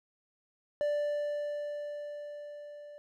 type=tone with level ramp; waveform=triangle; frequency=587.3 Hz; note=D5; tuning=in tune; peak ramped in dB=-25 to -44 dBFS; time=0.81-2.98 s; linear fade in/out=0 ms; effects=none